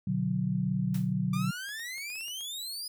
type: chord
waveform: sine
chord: B minor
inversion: none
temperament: just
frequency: 123.47 / 148.16 / 185.21 Hz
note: B2 / D3 / F#3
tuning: 0 / +16 / +2 cents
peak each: -33 / -32 / -29 dBFS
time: 0.07-1.51 s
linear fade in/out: 5 ms
type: noise with exponential decay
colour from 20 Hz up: white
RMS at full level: -42 dBFS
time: 0.94-1.14 s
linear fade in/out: 5 ms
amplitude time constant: 43 ms
type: exponential sweep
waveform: sawtooth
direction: up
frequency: 1174.7 to 5030 Hz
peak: -33 dBFS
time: 1.33-2.88 s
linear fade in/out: 5 ms
type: clicks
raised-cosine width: 0.2 ms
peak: -36 dBFS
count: 8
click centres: 1.69 / 1.796 / 1.981 / 2.102 / 2.156 / 2.209 / 2.282 / 2.409 s
effects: none